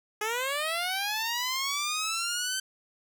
10% pulse linear sweep, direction up, 415.3 to 1548 Hz, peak -20 dBFS, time 0.21-2.6 s, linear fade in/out 5 ms, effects none

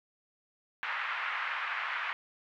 pink band-pass noise, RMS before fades -35 dBFS, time 0.83-2.13 s, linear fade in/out 0 ms, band 1100 to 2400 Hz, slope 24 dB/octave, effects none

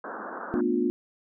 white band-pass noise, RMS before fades -37 dBFS, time 0.04-0.61 s, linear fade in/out 2 ms, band 190 to 1600 Hz, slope 96 dB/octave
sine chord, B half-diminished seventh, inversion third, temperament just, 222.2 / 246.9 / 296.3 / 355.6 Hz, A3 / B3 / D4 / F4, +17 / 0 / +15 / +31 cents, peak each -31 / -27 / -29 / -26 dBFS, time 0.54-0.9 s, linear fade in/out 0 ms
effects none

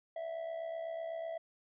triangle tone with amplitude modulation, 658 Hz, E5, 3 cents flat, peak -33 dBFS, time 0.16-1.38 s, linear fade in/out 5 ms, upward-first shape sine, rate 68 Hz, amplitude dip 60%, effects resampled to 8000 Hz

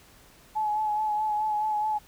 sine tone with vibrato, 852 Hz, G#5, 44 cents sharp, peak -24 dBFS, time 0.55-1.99 s, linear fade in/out 20 ms, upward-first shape sine, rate 4.7 Hz, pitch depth 29 cents each way, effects pink hiss -55 dBFS RMS until 2.07 s

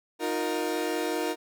30% pulse chord, Eb suspended second, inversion none, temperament equal with one note detuned, 311.1 / 356.2 / 466.2 Hz, Eb4 / F4 / Bb4, 0 / +34 / 0 cents, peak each -29 dBFS, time 0.19-1.36 s, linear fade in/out 50 ms, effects none

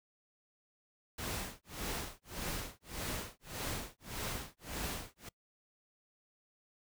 pink noise with tremolo, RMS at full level -38 dBFS, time 1.18-5.29 s, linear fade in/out 5 ms, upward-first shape sine, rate 1.7 Hz, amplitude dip 100%, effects noise-tail reverb RT60 0.1 s tail -24 dB re dry

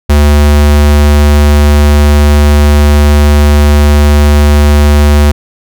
square tone, 73.42 Hz, D2, in tune, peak -3 dBFS, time 0.09-5.32 s, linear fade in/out 10 ms, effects none

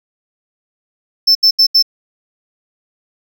triangle tone bursts, 5300 Hz, E8, 9 cents sharp, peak -5 dBFS, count 4, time 1.27-1.826 s, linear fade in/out 10 ms, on 82 ms, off 76 ms, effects none

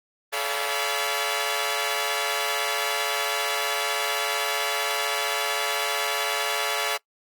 10% pulse tone cluster, 431.4 / 570 / 686 / 778 / 978 Hz, A4 / C#5 / F5 / G5 / B5, -34 / +48 / -31 / -13 / -17 cents, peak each -22 / -21 / -21 / -28 / -24 dBFS, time 0.32-6.98 s, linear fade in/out 20 ms, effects noise-tail reverb RT60 0.1 s tail -22 dB re dry + Opus 24 kbps

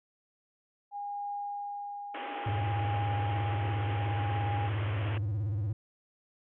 sine tone with tremolo, 814 Hz, G#5, 35 cents flat, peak -33 dBFS, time 0.91-4.7 s, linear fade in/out 50 ms, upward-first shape triangle, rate 0.6 Hz, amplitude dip 50%
pink band-pass noise, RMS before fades -41 dBFS, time 2.14-5.18 s, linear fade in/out 5 ms, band 260 to 3200 Hz, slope 96 dB/octave
triangle tone with vibrato, 103.83 Hz, G#2, in tune, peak -27 dBFS, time 2.46-5.73 s, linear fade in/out 5 ms, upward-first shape square, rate 17 Hz, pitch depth 110 cents each way
effects none

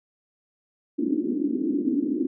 pink band-pass noise, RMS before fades -25 dBFS, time 0.98-2.27 s, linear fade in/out 10 ms, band 250 to 330 Hz, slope 48 dB/octave, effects none

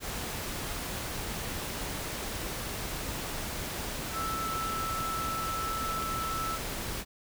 sine tone in noise, 1318.5 Hz, E6, in tune, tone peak -32 dBFS, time 4.12-6.59 s, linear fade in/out 50 ms, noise pink, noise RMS -36 dBFS, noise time 0-7.05 s, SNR +1 dB, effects none

